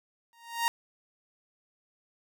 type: tone with exponential growth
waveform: sawtooth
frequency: 932 Hz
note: A#5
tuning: 1 cent flat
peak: -18 dBFS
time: 0.33-0.68 s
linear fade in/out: 0 ms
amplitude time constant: 75 ms
effects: none